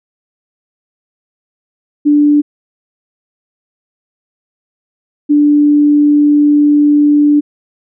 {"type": "tone pair in turn", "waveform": "sine", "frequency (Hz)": [293.7, 293.7], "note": ["D4", "D4"], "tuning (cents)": [0, 0], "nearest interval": "unison", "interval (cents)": 0, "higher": "neither", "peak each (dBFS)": -5, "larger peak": "neither", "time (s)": [[2.05, 2.42], [5.29, 7.41]], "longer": "second", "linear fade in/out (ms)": 20, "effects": []}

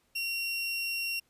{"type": "tone", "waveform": "30% pulse", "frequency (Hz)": 2745, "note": "F7", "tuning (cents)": -31, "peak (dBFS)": -28, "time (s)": [0.15, 1.2], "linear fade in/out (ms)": 10, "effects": ["pink hiss -71 dBFS RMS until 1.29 s", "resampled to 32000 Hz"]}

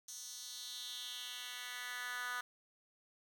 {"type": "tone with high-pass filter sweep", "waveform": "10% pulse", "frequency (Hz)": 246.9, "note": "B3", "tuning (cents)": 0, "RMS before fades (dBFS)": -45, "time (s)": [0.08, 2.41], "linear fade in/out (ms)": 5, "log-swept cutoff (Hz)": [6000, 1400], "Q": 2.7, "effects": []}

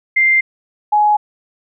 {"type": "tone pair in turn", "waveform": "sine", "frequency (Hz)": [2094, 839.2], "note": ["C7", "G#5"], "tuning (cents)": [1, 18], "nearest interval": "octave + major third", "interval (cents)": 1583, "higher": "first", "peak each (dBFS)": -9, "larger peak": "neither", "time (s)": [[0.16, 0.41], [0.92, 1.17]], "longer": "neither", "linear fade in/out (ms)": 10, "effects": []}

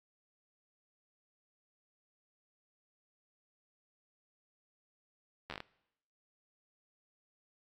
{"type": "slowing click train", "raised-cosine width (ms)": 0.3, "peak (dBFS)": -25, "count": 7, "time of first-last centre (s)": [5.5, 5.604], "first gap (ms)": 11, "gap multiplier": 1.18, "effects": ["noise-tail reverb RT60 0.8 s tail -21 dB re dry", "AAC 64 kbps"]}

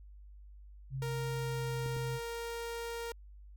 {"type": "tone with pitch glide", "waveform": "sine", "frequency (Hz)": [133.2, 130.61], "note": ["C3", "C3"], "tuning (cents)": [31, -3], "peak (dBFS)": -35, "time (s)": [0.9, 2.2], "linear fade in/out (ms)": 50, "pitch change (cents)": -34, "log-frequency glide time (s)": [1.35, 1.75]}
{"type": "tone", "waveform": "sawtooth", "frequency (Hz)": 466.2, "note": "A#4", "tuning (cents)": 0, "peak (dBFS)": -34, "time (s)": [1.02, 3.12], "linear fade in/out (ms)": 2}
{"type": "clicks", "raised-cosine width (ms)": 3, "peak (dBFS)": -34, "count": 2, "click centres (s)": [1.861, 1.966]}
{"effects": ["added 50 Hz sine -50 dBFS peak until 3.56 s"]}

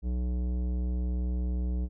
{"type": "tone with tanh clipping", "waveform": "triangle", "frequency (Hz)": 61.3, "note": "B1", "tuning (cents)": -12, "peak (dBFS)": -29, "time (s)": [0.02, 1.89], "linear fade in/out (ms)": 50, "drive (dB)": 18, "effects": []}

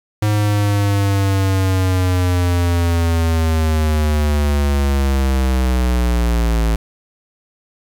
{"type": "linear sweep", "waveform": "square", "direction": "down", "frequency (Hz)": [105.9, 55], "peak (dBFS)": -14, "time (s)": [0.22, 6.76], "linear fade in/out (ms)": 5, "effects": ["7-bit"]}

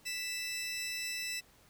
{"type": "tone pair together", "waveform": "20% pulse", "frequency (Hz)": [1981, 2640], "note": ["B6", "E7"], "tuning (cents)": [5, 2], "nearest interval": "perfect fourth", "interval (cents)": 497, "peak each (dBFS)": [-36, -33], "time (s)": [0.05, 1.41], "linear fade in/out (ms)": 20, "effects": ["pink hiss -63 dBFS RMS until 1.69 s"]}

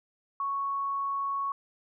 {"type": "tone", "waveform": "sine", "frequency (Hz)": 1108.7, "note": "C#6", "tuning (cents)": 0, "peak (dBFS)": -28, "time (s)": [0.4, 1.52], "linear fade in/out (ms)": 2, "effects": []}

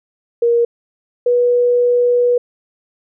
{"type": "tone pair in turn", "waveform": "sine", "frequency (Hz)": [471, 487], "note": ["A#4", "B4"], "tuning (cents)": [18, -24], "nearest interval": "minor second", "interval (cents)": 58, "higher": "second", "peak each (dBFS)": -10, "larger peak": "neither", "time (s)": [[0.42, 0.65], [1.26, 2.38]], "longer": "second", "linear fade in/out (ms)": 5, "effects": []}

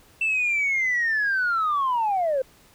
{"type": "linear sweep", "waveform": "sine", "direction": "down", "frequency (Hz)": [2678, 507], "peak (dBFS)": -19, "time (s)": [0.21, 2.42], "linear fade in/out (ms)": 5, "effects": ["tanh soft clip ceiling -17 dBFS", "pink hiss -55 dBFS RMS until 2.74 s"]}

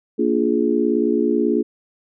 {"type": "chord", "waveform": "sine", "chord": "Bb dominant seventh", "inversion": "none", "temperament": "just", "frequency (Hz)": [233.1, 291.4, 349.6, 419.5], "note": ["Bb3", "D4", "F4", "Ab4"], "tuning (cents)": [0, -13, 2, 17], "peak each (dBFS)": -21, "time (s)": [0.18, 1.63], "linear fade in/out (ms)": 20, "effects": []}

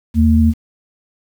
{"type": "tone pair together", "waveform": "sine", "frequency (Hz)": [80.22, 226.9], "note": ["E2", "A#3"], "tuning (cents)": [-47, -47], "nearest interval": "octave + tritone", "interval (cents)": 1800, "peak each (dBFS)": -11, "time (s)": [0.14, 0.54], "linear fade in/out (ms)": 50, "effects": ["7-bit"]}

